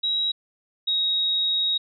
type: tone pair in turn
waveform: sine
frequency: 3848 / 3784 Hz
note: B7 / A#7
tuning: -46 / +25 cents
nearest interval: unison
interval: 29 cents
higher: first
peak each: -21 / -20 dBFS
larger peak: second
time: 0.03-0.32 / 0.87-1.78 s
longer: second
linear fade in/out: 10 ms
effects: none